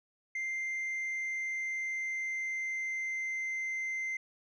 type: tone with pitch glide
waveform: sine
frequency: 2093 to 2079 Hz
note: C7 to C7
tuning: 0 to -12 cents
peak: -30 dBFS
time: 0.35-4.17 s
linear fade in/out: 5 ms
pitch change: -12 cents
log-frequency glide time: 0.49-3.53 s
effects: tanh soft clip ceiling -32 dBFS